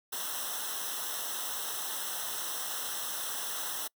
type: noise with comb filter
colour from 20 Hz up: white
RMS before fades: -36 dBFS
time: 0.12-3.88 s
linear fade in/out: 10 ms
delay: 0.43 ms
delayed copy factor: -1
effects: noise-tail reverb RT60 0.1 s tail -26 dB re dry